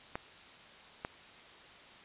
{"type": "clicks", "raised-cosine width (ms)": 0.5, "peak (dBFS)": -21, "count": 2, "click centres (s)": [0.155, 1.049], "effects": ["white hiss -54 dBFS RMS until 2.04 s", "resampled to 8000 Hz"]}